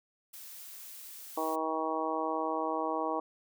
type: noise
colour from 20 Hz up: blue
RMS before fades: -47 dBFS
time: 0.33-1.56 s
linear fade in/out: 10 ms
type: harmonic tone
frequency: 159.1 Hz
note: D#3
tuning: 39 cents sharp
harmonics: 2 / 3 / 4 / 5 / 6 / 7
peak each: -37 / -37 / -37 / -37 / -37 / -37 dBFS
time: 1.37-3.2 s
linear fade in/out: 5 ms
effects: none